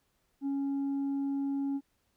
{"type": "tone with tanh clipping", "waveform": "sine", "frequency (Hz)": 277.2, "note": "C#4", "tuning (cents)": 0, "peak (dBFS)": -30, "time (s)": [0.41, 1.81], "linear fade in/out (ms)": 50, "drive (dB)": 2, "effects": ["pink hiss -75 dBFS RMS until 2.16 s"]}